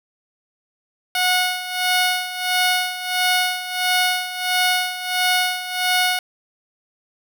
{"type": "tone with tremolo", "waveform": "10% pulse", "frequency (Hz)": 730, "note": "F#5", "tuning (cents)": -24, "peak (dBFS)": -7, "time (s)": [1.15, 6.19], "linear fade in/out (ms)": 2, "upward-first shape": "sine", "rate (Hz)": 1.5, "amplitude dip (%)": 75, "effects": []}